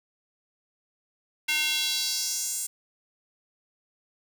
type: tone with high-pass filter sweep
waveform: square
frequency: 304.2 Hz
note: D#4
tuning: 39 cents flat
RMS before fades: -28 dBFS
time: 1.48-2.67 s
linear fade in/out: 10 ms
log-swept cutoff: 2400 to 8300 Hz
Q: 2.5
effects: none